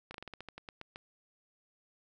slowing click train, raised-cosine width 0.3 ms, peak -28 dBFS, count 12, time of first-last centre 0.11-0.959 s, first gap 33 ms, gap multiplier 1.16, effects none

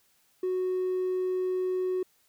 triangle tone, 368.9 Hz, F#4, 5 cents flat, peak -23 dBFS, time 0.43-2.03 s, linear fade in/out 5 ms, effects tanh soft clip ceiling -22 dBFS + white hiss -67 dBFS RMS until 2.28 s

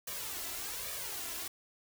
white noise with flanger, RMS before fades -40 dBFS, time 0.07-1.48 s, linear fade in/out 5 ms, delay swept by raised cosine 1.7 to 3 ms, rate 1.2 Hz, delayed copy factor +0.7, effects none

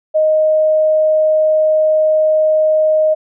sine tone, 622.3 Hz, D#5, in tune, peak -9 dBFS, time 0.14-3.15 s, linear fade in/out 20 ms, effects none

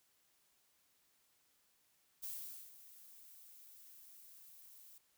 violet noise with ADSR envelope, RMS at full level -44 dBFS, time 2.22-4.98 s, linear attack 19 ms, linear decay 460 ms, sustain -15 dB, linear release 3 ms, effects white hiss -75 dBFS RMS until 5.17 s

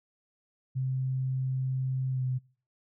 sine tone with pitch glide, 130.81 to 128.41 Hz, C3 to C3, 0 to -32 cents, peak -27 dBFS, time 0.75-2.39 s, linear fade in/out 20 ms, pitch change -32 cents, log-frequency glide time 2.11-2.23 s, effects noise-tail reverb RT60 0.4 s tail -23 dB re dry

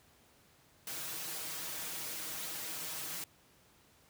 white noise with comb filter, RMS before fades -41 dBFS, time 0.87-3.24 s, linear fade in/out 2 ms, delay 6.3 ms, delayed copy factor +0.95, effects pink hiss -65 dBFS RMS until 4.09 s + high-pass 60 Hz 12 dB/octave

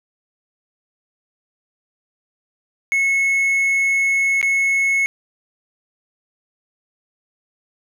triangle tone with dropouts, 2189 Hz, C#7, 22 cents flat, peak -13 dBFS, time 2.92-5.06 s, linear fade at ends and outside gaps 0 ms, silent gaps 4.414-4.428 s, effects none

